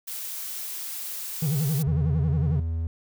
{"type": "noise", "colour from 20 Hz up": "blue", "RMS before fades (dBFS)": -34, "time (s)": [0.07, 1.83], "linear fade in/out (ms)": 10}
{"type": "tone with vibrato", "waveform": "triangle", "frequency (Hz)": 147.3, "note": "D3", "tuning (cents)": 6, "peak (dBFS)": -20, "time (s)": [1.42, 2.6], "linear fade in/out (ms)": 5, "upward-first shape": "sine", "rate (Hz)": 11, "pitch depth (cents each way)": 190}
{"type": "tone", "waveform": "triangle", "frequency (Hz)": 82, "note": "E2", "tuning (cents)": -9, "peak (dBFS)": -23, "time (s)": [1.87, 2.87], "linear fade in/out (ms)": 0}
{"effects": []}